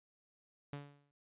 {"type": "tone with exponential decay", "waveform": "sawtooth", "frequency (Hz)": 143.4, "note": "D3", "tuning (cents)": -41, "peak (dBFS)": -36, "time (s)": [0.73, 1.11], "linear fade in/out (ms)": 0, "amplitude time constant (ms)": 82, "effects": ["resampled to 8000 Hz"]}